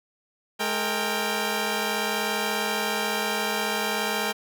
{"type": "tone cluster", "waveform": "10% pulse", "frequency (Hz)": [211.4, 463.3, 791], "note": ["G#3", "A#4", "G5"], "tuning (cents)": [31, -11, 15], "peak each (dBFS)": -21, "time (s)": [0.59, 4.33], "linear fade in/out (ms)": 20, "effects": []}